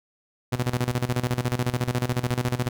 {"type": "tone with tremolo", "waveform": "sawtooth", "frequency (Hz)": 123.47, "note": "B2", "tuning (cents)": 0, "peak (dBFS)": -17, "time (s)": [0.52, 2.69], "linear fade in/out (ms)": 10, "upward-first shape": "square", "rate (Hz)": 14, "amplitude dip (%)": 80, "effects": []}